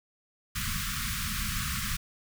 pink band-stop noise, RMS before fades -32 dBFS, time 0.55-1.97 s, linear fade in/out 10 ms, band 230 to 1100 Hz, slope 96 dB/octave, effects none

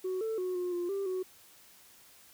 sine tone with pitch steps, 371.9 / 443.8 / 366.6 / 358.5 / 350.7 / 394.3 / 371.2 Hz, F#4 / A4 / F#4 / F4 / F4 / G4 / F#4, +9 / +15 / -16 / +45 / +7 / +10 / +6 cents, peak -29 dBFS, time 0.04-1.23 s, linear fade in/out 10 ms, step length 170 ms, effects tanh soft clip ceiling -29 dBFS + white hiss -58 dBFS RMS until 2.33 s

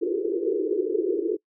pink band-pass noise, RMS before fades -25 dBFS, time 0.01-1.37 s, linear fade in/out 20 ms, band 330 to 460 Hz, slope 96 dB/octave, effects noise-tail reverb RT60 0.1 s tail -23 dB re dry

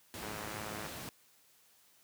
pink noise, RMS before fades -44 dBFS, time 0.14-1.09 s, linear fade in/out 0 ms
click train, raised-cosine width 0.5 ms, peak -28 dBFS, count 68, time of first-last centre 0.23-0.862 s, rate 106 Hz
effects white hiss -66 dBFS RMS until 2.03 s + high-pass 80 Hz 12 dB/octave

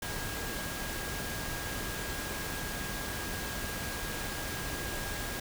sine tone in noise, 1632 Hz, G#6, 31 cents flat, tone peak -43 dBFS, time 0.02-5.4 s, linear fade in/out 5 ms, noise pink, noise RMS -37 dBFS, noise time 0.02-5.4 s, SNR -9 dB, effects none

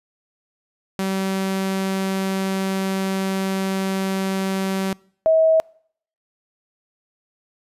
sawtooth / sine tone pair in turn, 191.9 / 642.1 Hz, G3 / E5, -37 / -46 cents, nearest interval octave + major sixth, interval 2091 cents, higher second, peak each -17 / -12 dBFS, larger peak second, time 0.99-4.93 / 5.26-5.6 s, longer first, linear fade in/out 0 ms, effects noise-tail reverb RT60 0.6 s tail -25 dB re dry + resampled to 32000 Hz

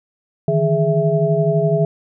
sine tone cluster, 150.2 / 162.1 / 416.4 / 659 Hz, D3 / E3 / G#4 / E5, +39 / -29 / +5 / -1 cents, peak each -19 dBFS, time 0.48-1.85 s, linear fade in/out 2 ms, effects none

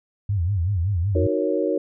sine tone with vibrato, 92.7 Hz, F#2, 4 cents sharp, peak -19 dBFS, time 0.29-1.27 s, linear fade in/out 5 ms, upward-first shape sine, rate 5.3 Hz, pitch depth 200 cents each way
sine chord, D# minor seventh, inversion none, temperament equal, 311.1 / 370 / 466.2 / 554.4 Hz, D#4 / F#4 / A#4 / C#5, 0 / 0 / 0 / 0 cents, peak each -25 dBFS, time 1.15-1.78 s, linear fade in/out 5 ms
effects none

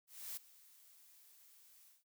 blue noise with ADSR envelope, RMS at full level -44 dBFS, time 0.07-2.04 s, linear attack 300 ms, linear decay 6 ms, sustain -20 dB, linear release 160 ms, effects noise-tail reverb RT60 0.1 s tail -22 dB re dry

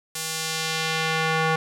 square tone with band-pass filter sweep, 160 Hz, D#3, 49 cents sharp, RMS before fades -25 dBFS, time 0.15-1.56 s, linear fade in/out 5 ms, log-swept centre 9000 to 1300 Hz, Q 0.76, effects none

